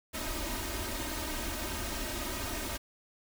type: noise with comb filter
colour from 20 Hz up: pink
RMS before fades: -36 dBFS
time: 0.13-2.78 s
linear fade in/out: 20 ms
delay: 3.2 ms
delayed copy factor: +0.95
effects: none